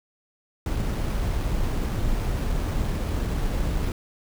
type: noise with sample-and-hold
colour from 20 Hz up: brown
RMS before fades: -25 dBFS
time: 0.66-3.92 s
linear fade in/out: 2 ms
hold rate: 7350 Hz
effects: none